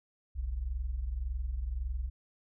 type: tone pair together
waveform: sine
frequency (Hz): 41.9 / 63.7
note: E1 / C2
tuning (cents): +29 / -46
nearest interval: perfect fifth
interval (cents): 725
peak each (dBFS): -37 / -33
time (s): 0.35-2.1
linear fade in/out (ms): 20
effects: none